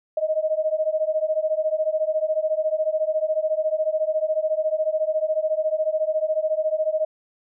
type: beating tone pair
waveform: sine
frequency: 618 / 632 Hz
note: D#5 / D#5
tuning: -12 / +27 cents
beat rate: 14 Hz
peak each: -23 dBFS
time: 0.17-7.05 s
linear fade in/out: 5 ms
effects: none